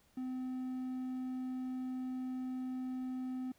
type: tone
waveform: triangle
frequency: 256.2 Hz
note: C4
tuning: 36 cents flat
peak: -35 dBFS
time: 0.17-3.52 s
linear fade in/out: 5 ms
effects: pink hiss -70 dBFS RMS until 3.58 s